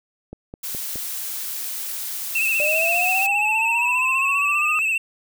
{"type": "click train", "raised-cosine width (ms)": 2, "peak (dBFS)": -21, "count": 4, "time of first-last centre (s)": [0.33, 0.958], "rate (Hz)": 4.78}
{"type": "noise", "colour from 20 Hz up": "blue", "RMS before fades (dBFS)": -29, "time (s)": [0.63, 3.27], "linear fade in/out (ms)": 10}
{"type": "tone with vibrato", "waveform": "triangle", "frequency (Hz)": 2637, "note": "E7", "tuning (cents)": 0, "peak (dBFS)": -17, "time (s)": [2.35, 4.98], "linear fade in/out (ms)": 5, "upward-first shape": "sine", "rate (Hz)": 15, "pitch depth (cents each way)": 56}
{"type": "linear sweep", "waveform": "sine", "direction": "up", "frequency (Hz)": [587.3, 1251], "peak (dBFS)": -23, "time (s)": [2.6, 4.79], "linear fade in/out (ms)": 0}
{"effects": []}